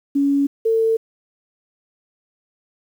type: tone pair in turn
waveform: sine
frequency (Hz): 280.7 / 449.3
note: C#4 / A4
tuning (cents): +22 / +36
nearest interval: minor sixth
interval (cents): 814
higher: second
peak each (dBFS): -14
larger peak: neither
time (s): 0.15-0.47 / 0.65-0.97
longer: neither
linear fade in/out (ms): 10
effects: 8-bit